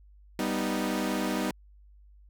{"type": "chord", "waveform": "sawtooth", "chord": "G augmented", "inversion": "none", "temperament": "equal", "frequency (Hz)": [196, 246.9, 311.1], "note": ["G3", "B3", "D#4"], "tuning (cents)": [0, 0, 0], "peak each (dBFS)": -28, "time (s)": [0.39, 1.51], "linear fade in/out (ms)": 2, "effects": ["added 50 Hz sine -52 dBFS peak until 2.29 s"]}